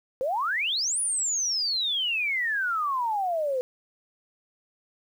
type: exponential two-way sweep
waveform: sine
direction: up then down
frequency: 493.9 to 9930 to 493.9 Hz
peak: -24 dBFS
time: 0.21-3.61 s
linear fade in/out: 0 ms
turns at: 1 s
effects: 9-bit